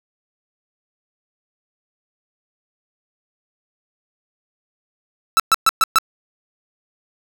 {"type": "tone bursts", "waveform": "45% pulse", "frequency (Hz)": 1319, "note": "E6", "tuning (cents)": 1, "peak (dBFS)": -10, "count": 5, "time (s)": [5.37, 5.985], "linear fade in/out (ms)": 0, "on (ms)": 27, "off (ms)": 120, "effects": []}